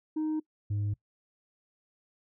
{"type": "tone pair in turn", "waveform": "sine", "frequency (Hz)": [310.5, 102.9], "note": ["D#4", "G#2"], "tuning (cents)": [-3, -16], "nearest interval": "octave + perfect fifth", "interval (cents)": 1913, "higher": "first", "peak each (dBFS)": -25, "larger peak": "neither", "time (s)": [[0.16, 0.4], [0.7, 0.94]], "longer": "neither", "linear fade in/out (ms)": 10, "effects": ["noise-tail reverb RT60 0.1 s tail -23 dB re dry", "tanh soft clip ceiling -27 dBFS"]}